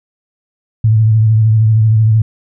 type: tone with vibrato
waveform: sine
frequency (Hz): 110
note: A2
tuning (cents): 0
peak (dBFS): -6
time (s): 0.84-2.22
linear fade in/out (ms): 5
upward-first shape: triangle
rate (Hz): 13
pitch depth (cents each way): 52
effects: none